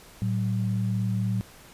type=tone pair together; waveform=sine; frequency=113 / 189.28 Hz; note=A2 / F#3; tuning=+47 / +40 cents; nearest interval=major sixth; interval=893 cents; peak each=-25 / -28 dBFS; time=0.22-1.41 s; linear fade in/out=0 ms; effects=pink hiss -50 dBFS RMS until 1.73 s + resampled to 32000 Hz